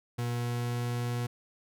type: tone with pitch glide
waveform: 40% pulse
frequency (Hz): 120 to 120.76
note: B2 to B2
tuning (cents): -49 to -38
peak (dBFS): -29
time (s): 0.18-1.27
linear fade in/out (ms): 10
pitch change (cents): +11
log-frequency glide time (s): 0.3-0.83
effects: none